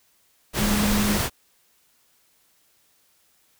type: tone in noise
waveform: sine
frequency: 207.1 Hz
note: G#3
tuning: 5 cents flat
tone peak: -21 dBFS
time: 0.57-1.2 s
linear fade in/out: 50 ms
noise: pink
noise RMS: -24 dBFS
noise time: 0.53-1.3 s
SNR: 0 dB
effects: white hiss -63 dBFS RMS until 3.59 s